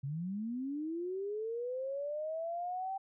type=linear sweep; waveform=sine; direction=up; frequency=130.81 to 782 Hz; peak=-35 dBFS; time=0.03-2.98 s; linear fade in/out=10 ms; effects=none